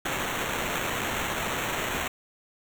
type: noise with sample-and-hold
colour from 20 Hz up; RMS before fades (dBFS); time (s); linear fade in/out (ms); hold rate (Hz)
white; -30; 0.05-2.08; 5; 4900
effects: none